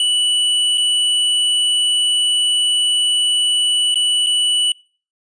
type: tone with dropouts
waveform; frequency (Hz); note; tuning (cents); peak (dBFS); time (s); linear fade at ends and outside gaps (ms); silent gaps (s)
square; 2960; F#7; 0; -14; 0-4.72; 2; 0.775-0.779 / 3.944-3.956 / 4.263-4.268
effects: noise-tail reverb RT60 0.4 s tail -24 dB re dry + resampled to 22050 Hz